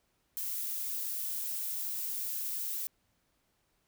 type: noise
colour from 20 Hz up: violet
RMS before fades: -36 dBFS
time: 0.37-2.87 s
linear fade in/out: 0 ms
effects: pink hiss -75 dBFS RMS until 3.87 s